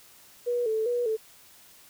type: tone with vibrato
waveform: sine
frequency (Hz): 461.3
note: A#4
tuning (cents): -18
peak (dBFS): -24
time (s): 0.46-1.17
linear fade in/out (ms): 20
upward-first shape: square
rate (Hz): 2.5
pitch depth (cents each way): 84
effects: white hiss -54 dBFS RMS until 1.89 s